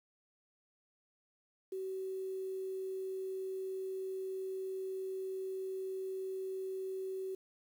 sine tone with quantisation, 379.8 Hz, F#4, 45 cents sharp, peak -37 dBFS, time 1.72-7.35 s, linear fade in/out 5 ms, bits 10, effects none

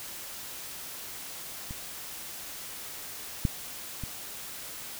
clicks, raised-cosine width 5 ms, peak -26 / -12 / -23 dBFS, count 3, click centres 1.709 / 3.452 / 4.037 s, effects white hiss -41 dBFS RMS until 4.99 s

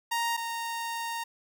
sawtooth tone pair in turn, 932.3 / 925.9 Hz, A#5 / A#5, 0 / -12 cents, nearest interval unison, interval 12 cents, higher first, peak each -23 / -28 dBFS, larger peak first, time 0.11-0.37 / 0.37-1.24 s, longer second, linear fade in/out 10 ms, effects none

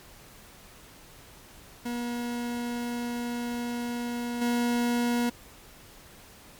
40% pulse tone with level steps, 239.8 Hz, A#3, 49 cents sharp, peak -29 / -23 dBFS, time 1.85-5.3 s, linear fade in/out 10 ms, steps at 4.41 s, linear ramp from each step 10 ms, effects pink hiss -51 dBFS RMS until 6.59 s + MP3 96 kbps

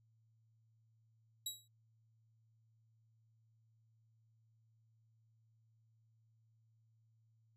20% pulse tone with exponential decay, 3869 Hz, B7, 36 cents flat, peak -31 dBFS, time 1.46-1.68 s, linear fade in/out 5 ms, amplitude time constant 46 ms, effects added 112 Hz sine -70 dBFS peak until 7.56 s

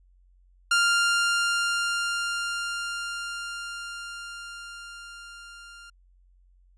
sawtooth tone with level ramp, 1396.9 Hz, F6, in tune, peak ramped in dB -15 to -41 dBFS, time 0.71-5.9 s, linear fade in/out 5 ms, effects added 45 Hz sine -56 dBFS peak until 6.77 s + resampled to 22050 Hz

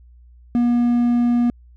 triangle tone, 240 Hz, B3, 49 cents flat, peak -12 dBFS, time 0.55-1.5 s, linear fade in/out 0 ms, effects added 60 Hz sine -44 dBFS peak until 1.76 s

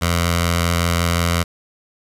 10% pulse tone with notch filter, 85.4 Hz, F2, 38 cents flat, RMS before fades -18 dBFS, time 0.01-1.44 s, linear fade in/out 20 ms, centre 330 Hz, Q 0.5, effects resampled to 32000 Hz + 7-bit

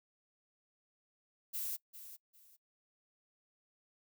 violet noise with echo, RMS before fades -39 dBFS, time 1.53-1.77 s, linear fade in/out 20 ms, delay 400 ms, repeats 2, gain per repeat -12 dB, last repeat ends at 2.57 s, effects noise-tail reverb RT60 0.1 s tail -21 dB re dry

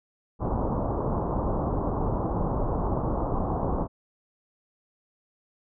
pink low-pass noise, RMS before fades -27 dBFS, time 0.39-3.88 s, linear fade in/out 50 ms, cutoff 1100 Hz, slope 48 dB/octave, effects none

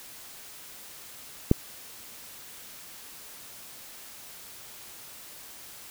click, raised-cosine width 3 ms, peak -4 dBFS, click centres 1.514 s, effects white hiss -46 dBFS RMS until 5.9 s

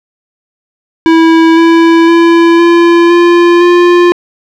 square tone with pitch steps, 327 / 331.6 / 336.2 / 340.9 / 345.6 / 350.5 Hz, E4 / E4 / E4 / F4 / F4 / F4, -14 / +10 / +34 / -42 / -18 / +6 cents, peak -3 dBFS, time 1.06-4.12 s, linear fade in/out 0 ms, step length 510 ms, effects low-pass 3000 Hz 12 dB/octave + 7-bit

